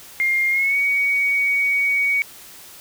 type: tone with pitch glide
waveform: sine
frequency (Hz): 2120 to 2246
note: C7 to C#7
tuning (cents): +22 to +22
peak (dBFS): -16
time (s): 0.2-2.22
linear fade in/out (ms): 0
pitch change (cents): +100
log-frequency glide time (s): 0.5-0.78
effects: white hiss -42 dBFS RMS until 2.8 s